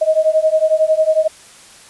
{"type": "beating tone pair", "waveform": "sine", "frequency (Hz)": [624, 635], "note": ["D#5", "D#5"], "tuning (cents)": [5, 35], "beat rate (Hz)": 11, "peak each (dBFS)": -14, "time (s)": [0.01, 1.28], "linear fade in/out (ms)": 10, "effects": ["white hiss -42 dBFS RMS until 1.89 s", "resampled to 24000 Hz"]}